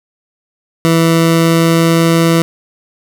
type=tone with pitch glide; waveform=20% pulse; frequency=164.81 to 165.86 Hz; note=E3 to E3; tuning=0 to +11 cents; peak=-3 dBFS; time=0.85-2.42 s; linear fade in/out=0 ms; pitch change=+11 cents; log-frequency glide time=0.98-2.18 s; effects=none